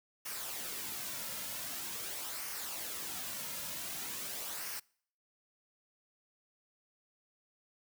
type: noise with flanger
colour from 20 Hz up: white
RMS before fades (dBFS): -41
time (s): 0.25-4.8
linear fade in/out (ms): 10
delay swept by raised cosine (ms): 0.26 to 2.66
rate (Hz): 0.45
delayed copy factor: -0.5
effects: noise-tail reverb RT60 0.6 s tail -26 dB re dry